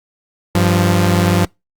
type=tone pair together; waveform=sawtooth; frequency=97.91 / 174.61 Hz; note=G2 / F3; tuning=-2 / 0 cents; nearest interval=minor seventh; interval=1002 cents; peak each=-10 dBFS; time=0.55-1.45 s; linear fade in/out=0 ms; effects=noise-tail reverb RT60 0.2 s tail -25 dB re dry + Opus 48 kbps